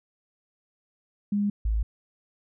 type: tone pair in turn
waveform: sine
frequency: 204.3 / 54.11 Hz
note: G#3 / A1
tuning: -28 / -28 cents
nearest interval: octave + major seventh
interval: 2300 cents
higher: first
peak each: -22 dBFS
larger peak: neither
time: 1.32-1.5 / 1.65-1.83 s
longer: neither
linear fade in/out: 5 ms
effects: none